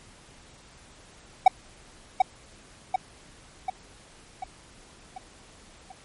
triangle tone with echo, 756 Hz, F#5, 37 cents sharp, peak -7 dBFS, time 1.46-1.48 s, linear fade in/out 5 ms, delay 740 ms, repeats 6, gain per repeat -5 dB, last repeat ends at 5.92 s, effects pink hiss -52 dBFS RMS until 6.04 s + MP3 48 kbps

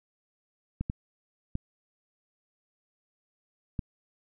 clicks, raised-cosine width 5 ms, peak -18 dBFS, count 4, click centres 0.81 / 0.899 / 1.554 / 3.792 s, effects none

